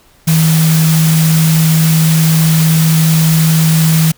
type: tone in noise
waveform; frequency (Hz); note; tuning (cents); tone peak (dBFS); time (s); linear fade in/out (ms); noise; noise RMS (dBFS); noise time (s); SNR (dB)
sine; 160; D#3; +49; -7; 0.27-4.12; 10; white; -18; 0.27-4.12; +8
effects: pink hiss -48 dBFS RMS until 4.17 s